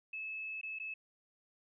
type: tone with dropouts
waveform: sine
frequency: 2600 Hz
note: E7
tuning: 24 cents flat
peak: -39 dBFS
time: 0.13-0.94 s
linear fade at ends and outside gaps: 5 ms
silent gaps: 0.613-0.631 / 0.788-0.798 s
effects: none